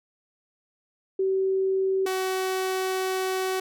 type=tone pair in turn; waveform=sine / sawtooth; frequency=382.7 / 376.3 Hz; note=G4 / F#4; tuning=-42 / +29 cents; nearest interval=unison; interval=29 cents; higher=first; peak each=-21 dBFS; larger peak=neither; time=1.19-2.06 / 2.06-3.6 s; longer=second; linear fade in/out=5 ms; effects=none